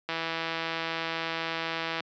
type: click train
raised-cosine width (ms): 0.3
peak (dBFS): -15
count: 315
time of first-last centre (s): 0.09-2.005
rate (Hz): 164
effects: high-pass 200 Hz 12 dB/octave + resampled to 16000 Hz